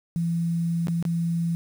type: tone with dropouts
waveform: sine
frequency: 168.4 Hz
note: E3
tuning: 37 cents sharp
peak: -22 dBFS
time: 0.16-1.55 s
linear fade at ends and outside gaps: 0 ms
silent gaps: 0.871-0.883 / 1.026-1.052 s
effects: 8-bit